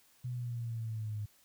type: linear sweep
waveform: sine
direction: down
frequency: 125.4 to 103.83 Hz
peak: -35 dBFS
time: 0.24-1.26 s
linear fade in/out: 10 ms
effects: white hiss -66 dBFS RMS until 1.44 s